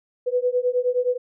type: beating tone pair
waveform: sine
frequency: 491.5 / 501.1 Hz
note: B4 / B4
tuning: -8 / +25 cents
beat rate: 9.6 Hz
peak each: -22 dBFS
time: 0.26-1.18 s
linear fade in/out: 20 ms
effects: none